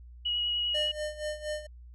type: tone with vibrato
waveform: sine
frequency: 2908 Hz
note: F#7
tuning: 31 cents flat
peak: -27 dBFS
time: 0.25-0.92 s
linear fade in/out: 10 ms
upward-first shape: triangle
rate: 10 Hz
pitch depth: 13 cents each way
type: tone with tremolo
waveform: square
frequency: 605 Hz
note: D#5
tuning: 49 cents flat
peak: -31 dBFS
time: 0.74-1.67 s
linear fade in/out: 10 ms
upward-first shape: sine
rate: 4.2 Hz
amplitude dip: 80%
effects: added 60 Hz sine -46 dBFS peak until 1.94 s + resampled to 24000 Hz